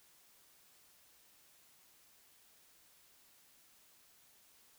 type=silence; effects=white hiss -66 dBFS RMS until 4.78 s